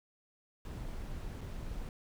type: noise with dropouts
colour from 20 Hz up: brown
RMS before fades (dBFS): -41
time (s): 0.65-1.89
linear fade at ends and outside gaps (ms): 1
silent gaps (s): 1.409-1.413
effects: none